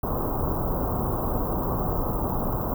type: band-stop noise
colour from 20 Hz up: pink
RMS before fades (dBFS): -26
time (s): 0.03-2.74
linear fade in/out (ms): 5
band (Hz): 1200 to 15000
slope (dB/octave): 48
effects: none